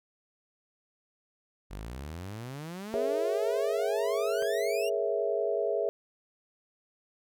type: exponential sweep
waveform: sawtooth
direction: up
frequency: 46.25 to 2903 Hz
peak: -34 dBFS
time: 1.7-4.9 s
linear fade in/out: 20 ms
type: chord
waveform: sine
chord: A# half-diminished seventh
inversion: third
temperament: equal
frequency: 415.3 / 466.2 / 554.4 / 659.3 Hz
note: G#4 / A#4 / C#5 / E5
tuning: 0 / 0 / 0 / 0 cents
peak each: -31 / -33 / -34 / -31 dBFS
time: 2.94-5.89 s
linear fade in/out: 0 ms
type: clicks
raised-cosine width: 0.5 ms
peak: -29 / -35 dBFS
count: 2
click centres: 4.423 / 4.429 s
effects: none